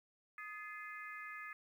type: harmonic tone with a mistuned harmonic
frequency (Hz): 415.3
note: G#4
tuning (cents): 0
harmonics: 3 / 4 / 5 / 6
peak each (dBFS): -50 / -50 / -50 / -56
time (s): 0.38-1.53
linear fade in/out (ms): 2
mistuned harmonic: 4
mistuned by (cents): +55
effects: 12-bit